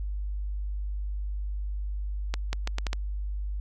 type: accelerating click train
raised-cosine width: 0.2 ms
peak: -13 dBFS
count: 6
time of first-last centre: 2.34-2.931 s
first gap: 190 ms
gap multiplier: 0.76
effects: added 50 Hz sine -29 dBFS peak until 3.6 s